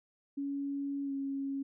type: tone with pitch glide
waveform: sine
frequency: 280.1 to 274.7 Hz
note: C#4 to C#4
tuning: +18 to -16 cents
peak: -33 dBFS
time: 0.37-1.63 s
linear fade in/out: 10 ms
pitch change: -34 cents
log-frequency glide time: 1.04-1.12 s
effects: none